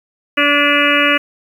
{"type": "harmonic tone with a mistuned harmonic", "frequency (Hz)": 288.9, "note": "D4", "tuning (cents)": -28, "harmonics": [1, 2, 4, 5, 6, 7, 8, 9, 10], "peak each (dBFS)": [-19, -19, -19, -19, -19, -19, -19, -19, -19], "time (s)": [0.37, 1.18], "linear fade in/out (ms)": 10, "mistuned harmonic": 8, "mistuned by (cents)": 40, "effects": ["7-bit"]}